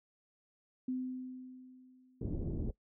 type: tone with exponential decay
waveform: sine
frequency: 255.7 Hz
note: C4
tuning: 40 cents flat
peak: -32 dBFS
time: 0.88-2.49 s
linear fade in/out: 5 ms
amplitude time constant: 350 ms
type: low-pass noise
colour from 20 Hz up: pink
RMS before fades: -37 dBFS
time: 2.21-2.71 s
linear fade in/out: 5 ms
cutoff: 390 Hz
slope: 24 dB/octave
effects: noise-tail reverb RT60 0.1 s tail -19 dB re dry